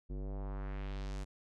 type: tone with low-pass filter sweep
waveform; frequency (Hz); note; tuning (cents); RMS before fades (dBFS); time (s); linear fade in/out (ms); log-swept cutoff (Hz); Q
square; 49; G1; 0; -40; 0.09-1.25; 20; 330 to 9000; 1.4
effects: none